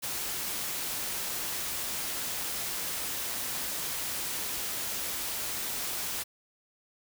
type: noise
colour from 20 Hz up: white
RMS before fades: -34 dBFS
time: 0.02-6.24 s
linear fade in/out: 20 ms
effects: none